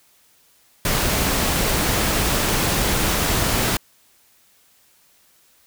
pink noise, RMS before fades -20 dBFS, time 0.85-3.77 s, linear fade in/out 2 ms, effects white hiss -57 dBFS RMS until 5.66 s

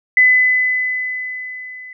sine tone with level ramp, 2010 Hz, B6, 30 cents sharp, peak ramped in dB -6 to -32 dBFS, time 0.17-1.93 s, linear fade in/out 2 ms, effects none

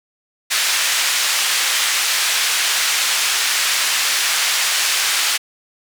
pink band-pass noise, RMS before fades -18 dBFS, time 0.5-5.38 s, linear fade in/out 20 ms, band 1800 to 9500 Hz, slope 12 dB/octave, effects none

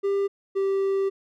triangle tone pair in turn, 397.2 / 390.2 Hz, G4 / G4, +23 / -8 cents, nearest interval unison, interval 31 cents, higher first, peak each -19 dBFS, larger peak neither, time 0.03-0.28 / 0.55-1.1 s, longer second, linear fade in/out 20 ms, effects none

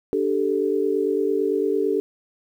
sine chord, D suspended fourth, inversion none, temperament just, 293.7 / 391.6 / 440.5 Hz, D4 / G4 / A4, 0 / -2 / +2 cents, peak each -26 / -22 / -23 dBFS, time 0.13-2 s, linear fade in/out 0 ms, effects 9-bit

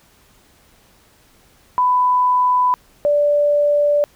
sine tone pair in turn, 997 / 584.6 Hz, B5 / D5, +16 / -8 cents, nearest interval major sixth, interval 924 cents, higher first, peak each -12 dBFS, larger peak neither, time 1.78-2.74 / 3.05-4.04 s, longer second, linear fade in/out 0 ms, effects pink hiss -53 dBFS RMS until 4.15 s

